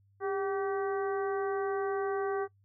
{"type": "harmonic tone with a mistuned harmonic", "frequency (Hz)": 384.6, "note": "G4", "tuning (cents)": -33, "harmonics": [1, 2, 3, 4, 5], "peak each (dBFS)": [-31, -37, -39, -43, -48], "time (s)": [0.2, 2.48], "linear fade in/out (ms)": 50, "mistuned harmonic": 1, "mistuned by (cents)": 62, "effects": ["noise-tail reverb RT60 0.1 s tail -21 dB re dry", "added 99 Hz sine -63 dBFS peak until 2.64 s"]}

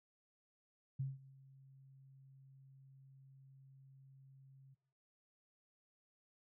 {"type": "tone with ADSR envelope", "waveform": "sine", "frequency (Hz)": 134.8, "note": "C#3", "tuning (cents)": -48, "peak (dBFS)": -35, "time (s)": [0.99, 4.75], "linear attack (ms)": 11, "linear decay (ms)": 180, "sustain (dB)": -24, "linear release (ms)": 18, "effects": ["noise-tail reverb RT60 0.6 s tail -18 dB re dry"]}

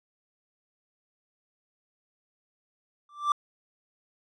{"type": "tone with exponential growth", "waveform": "triangle", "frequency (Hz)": 1174.7, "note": "D6", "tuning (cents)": 0, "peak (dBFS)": -16, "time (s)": [3.09, 3.32], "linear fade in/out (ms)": 2, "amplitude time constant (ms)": 50, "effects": ["resampled to 24000 Hz"]}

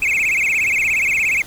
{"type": "tone with vibrato", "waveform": "triangle", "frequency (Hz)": 2349, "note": "D7", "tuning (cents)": 0, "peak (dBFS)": -13, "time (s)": [0.02, 1.42], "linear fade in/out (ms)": 2, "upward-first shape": "sine", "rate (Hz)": 17, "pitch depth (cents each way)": 200, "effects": ["pink hiss -38 dBFS RMS until 1.46 s"]}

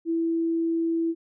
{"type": "tone", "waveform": "sine", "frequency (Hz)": 330.7, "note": "E4", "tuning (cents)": 6, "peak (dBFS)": -22, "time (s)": [0.05, 1.15], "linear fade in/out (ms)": 50, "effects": []}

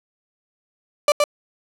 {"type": "tone with echo", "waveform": "35% pulse", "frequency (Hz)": 587.3, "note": "D5", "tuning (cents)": 0, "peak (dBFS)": -10, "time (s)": [1.08, 1.12], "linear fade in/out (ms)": 2, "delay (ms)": 120, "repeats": 1, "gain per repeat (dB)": -2, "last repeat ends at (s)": 1.24, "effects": ["low-pass 12000 Hz 12 dB/octave"]}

